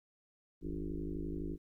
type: tone with frequency modulation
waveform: sine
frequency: 169.5 Hz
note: E3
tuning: 49 cents sharp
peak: -36 dBFS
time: 0.61-1.58 s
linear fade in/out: 50 ms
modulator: 51.8 Hz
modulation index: 3.9
effects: 13-bit